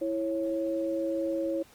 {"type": "tone pair together", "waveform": "sine", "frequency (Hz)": [329.6, 548.9], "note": ["E4", "C#5"], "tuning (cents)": [0, -17], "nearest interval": "major sixth", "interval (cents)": 883, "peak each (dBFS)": [-30, -30], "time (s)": [0.01, 1.63], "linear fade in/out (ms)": 10, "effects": ["pink hiss -57 dBFS RMS until 1.74 s", "Opus 24 kbps"]}